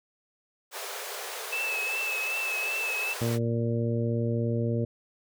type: high-pass noise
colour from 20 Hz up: pink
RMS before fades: -37 dBFS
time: 0.71-3.39 s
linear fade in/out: 50 ms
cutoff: 390 Hz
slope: 96 dB/octave
type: tone with vibrato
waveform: sine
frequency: 2615 Hz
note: E7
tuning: 15 cents flat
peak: -28 dBFS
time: 1.52-3.14 s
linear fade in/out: 10 ms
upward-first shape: triangle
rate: 2.6 Hz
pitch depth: 41 cents each way
type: harmonic tone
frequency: 116.54 Hz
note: A#2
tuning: in tune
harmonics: 1 / 2 / 3 / 4 / 5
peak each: -27 / -31 / -35 / -33 / -37 dBFS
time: 3.21-4.85 s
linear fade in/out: 5 ms
effects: none